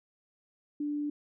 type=tone; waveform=sine; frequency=293.7 Hz; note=D4; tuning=in tune; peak=-30 dBFS; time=0.8-1.1 s; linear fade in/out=5 ms; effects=none